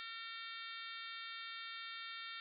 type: harmonic tone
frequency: 455.7 Hz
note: A#4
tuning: 39 cents flat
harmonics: 3 / 4 / 5 / 6 / 7 / 8 / 9 / 10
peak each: -51 / -52 / -53 / -57 / -55 / -51 / -59 / -60 dBFS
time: 0-2.4 s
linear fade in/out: 0 ms
effects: none